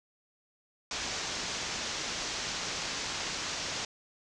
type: low-pass noise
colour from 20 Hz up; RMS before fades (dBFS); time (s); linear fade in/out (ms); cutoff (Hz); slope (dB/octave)
white; -36; 0.91-3.85; 2; 6800; 48
effects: none